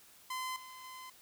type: tone with level steps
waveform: sawtooth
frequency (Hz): 1028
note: C6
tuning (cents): -31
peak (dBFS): -33 / -45 / -43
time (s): 0.3-1.1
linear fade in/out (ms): 5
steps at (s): 0.56 / 0.84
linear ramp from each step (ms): 2
effects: white hiss -60 dBFS RMS until 1.21 s